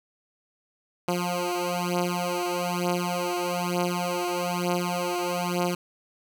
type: beating tone pair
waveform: 10% pulse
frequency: 176.3 / 177.4 Hz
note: F3 / F3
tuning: +17 / +27 cents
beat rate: 1.1 Hz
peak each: -20 dBFS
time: 1.08-5.75 s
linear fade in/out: 5 ms
effects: none